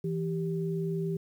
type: tone pair together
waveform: sine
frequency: 164.82 / 392 Hz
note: E3 / G4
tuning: 0 / 0 cents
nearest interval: octave + minor third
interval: 1500 cents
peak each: -30 / -33 dBFS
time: 0.04-1.17 s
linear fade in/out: 5 ms
effects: 10-bit